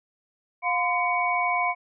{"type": "tone cluster", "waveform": "sine", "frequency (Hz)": [711, 1023, 2243], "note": ["F5", "C6", "C#7"], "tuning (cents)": [31, -39, 20], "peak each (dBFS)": -26, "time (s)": [0.62, 1.75], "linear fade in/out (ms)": 50, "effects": []}